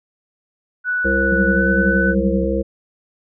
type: tone with pitch glide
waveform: sine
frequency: 1480 to 1498.1 Hz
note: F#6 to F#6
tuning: 0 to +21 cents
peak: -17 dBFS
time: 0.84-2.15 s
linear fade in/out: 50 ms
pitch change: +21 cents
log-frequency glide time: 1.51-1.61 s
type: harmonic tone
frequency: 66.8 Hz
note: C2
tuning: 36 cents sharp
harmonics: 1 / 3 / 5 / 7 / 8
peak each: -23 / -23 / -23 / -23 / -23 dBFS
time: 1.04-2.63 s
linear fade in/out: 20 ms
type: tone with tremolo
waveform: sine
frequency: 190 Hz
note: F#3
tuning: 46 cents sharp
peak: -16 dBFS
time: 1.32-2.44 s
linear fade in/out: 2 ms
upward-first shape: sine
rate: 13 Hz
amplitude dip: 55%
effects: none